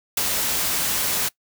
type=noise with ADSR envelope; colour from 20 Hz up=white; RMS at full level=-19 dBFS; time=0.17-1.29 s; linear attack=5 ms; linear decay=17 ms; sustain=-4 dB; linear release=12 ms; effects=noise-tail reverb RT60 0.1 s tail -21 dB re dry